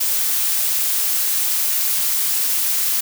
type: noise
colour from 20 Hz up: blue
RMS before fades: -19 dBFS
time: 0-3.01 s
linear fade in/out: 10 ms
effects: none